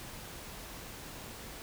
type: silence
effects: pink hiss -46 dBFS RMS until 1.62 s